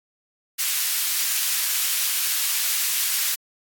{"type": "high-pass noise", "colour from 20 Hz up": "white", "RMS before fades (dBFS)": -23, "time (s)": [0.58, 3.36], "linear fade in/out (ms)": 20, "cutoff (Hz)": 1800, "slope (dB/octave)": 12, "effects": ["AAC 64 kbps"]}